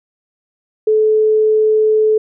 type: tone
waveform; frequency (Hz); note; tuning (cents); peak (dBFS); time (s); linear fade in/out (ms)
sine; 432.6; A4; -29; -9; 0.87-2.18; 5
effects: none